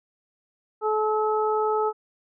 harmonic tone, 430.4 Hz, A4, 38 cents flat, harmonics 1 / 2 / 3, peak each -23 / -26 / -28 dBFS, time 0.81-1.93 s, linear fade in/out 50 ms, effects none

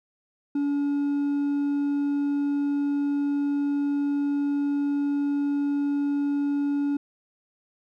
triangle tone with hard clipping, 285.4 Hz, D4, 49 cents flat, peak -23 dBFS, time 0.55-6.97 s, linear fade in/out 5 ms, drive 5 dB, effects none

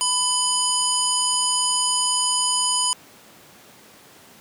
harmonic tone with a mistuned harmonic, 991 Hz, B5, 6 cents sharp, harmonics 1 / 3 / 5 / 7 / 9 / 10, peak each -26 / -26 / -26 / -26 / -26 / -26 dBFS, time 0.01-2.93 s, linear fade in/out 0 ms, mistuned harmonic 3, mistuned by +25 cents, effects pink hiss -48 dBFS RMS until 4.4 s + high-pass 150 Hz 12 dB/octave

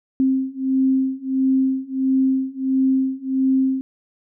sine beating tone pair, 263.5 / 265 Hz, C4 / C4, +12 / +22 cents, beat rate 1.5 Hz, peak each -20 / -19 dBFS, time 0.2-3.81 s, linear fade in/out 0 ms, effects none

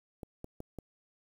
clicks, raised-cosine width 2 ms, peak -28 dBFS, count 4, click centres 0.232 / 0.444 / 0.604 / 0.787 s, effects 9-bit

